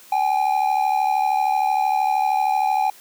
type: ring-modulated tone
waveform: triangle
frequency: 805 Hz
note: G5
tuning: 46 cents sharp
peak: -12 dBFS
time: 0.12-2.9 s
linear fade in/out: 2 ms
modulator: 36.5 Hz
effects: white hiss -47 dBFS RMS until 3 s + high-pass 200 Hz 12 dB/octave